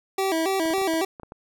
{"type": "tone with vibrato", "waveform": "25% pulse", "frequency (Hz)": 353.9, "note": "F4", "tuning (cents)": 23, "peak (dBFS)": -18, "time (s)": [0.18, 1.05], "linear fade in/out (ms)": 5, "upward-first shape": "square", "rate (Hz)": 3.6, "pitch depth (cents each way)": 150}
{"type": "clicks", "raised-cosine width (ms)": 1, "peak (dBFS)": -25, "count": 8, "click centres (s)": [0.656, 0.706, 0.782, 0.816, 0.938, 1.198, 1.233, 1.321]}
{"effects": []}